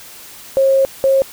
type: tone bursts at uneven times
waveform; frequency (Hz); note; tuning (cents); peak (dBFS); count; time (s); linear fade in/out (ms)
sine; 539; C#5; -49; -9; 2; 0.57-0.85 / 1.04-1.22; 0
effects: white hiss -37 dBFS RMS until 1.32 s